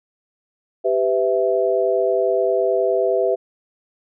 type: chord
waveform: sine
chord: E minor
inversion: first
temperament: equal with one note detuned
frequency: 392 / 501.6 / 659.3 Hz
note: G4 / B4 / E5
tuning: 0 / +27 / 0 cents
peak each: -20 dBFS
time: 0.84-3.36 s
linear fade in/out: 20 ms
effects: none